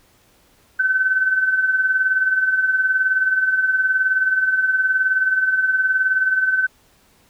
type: tone with tremolo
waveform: sine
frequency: 1526 Hz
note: G6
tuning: 47 cents flat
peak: -12 dBFS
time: 0.79-6.67 s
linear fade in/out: 10 ms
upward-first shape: triangle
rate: 19 Hz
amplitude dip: 65%
effects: pink hiss -56 dBFS RMS until 7.29 s